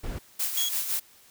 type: noise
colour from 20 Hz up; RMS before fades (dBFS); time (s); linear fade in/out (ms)
brown; -33; 0.03-0.19; 10
type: noise with tremolo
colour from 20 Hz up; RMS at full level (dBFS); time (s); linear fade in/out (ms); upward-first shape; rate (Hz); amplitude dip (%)
blue; -27; 0.39-1; 10; sine; 5.9; 55
type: tone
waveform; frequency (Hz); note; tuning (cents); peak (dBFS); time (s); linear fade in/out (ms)
30% pulse; 3322; G#7; 0; -24; 0.57-0.69; 5
effects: white hiss -56 dBFS RMS until 1.3 s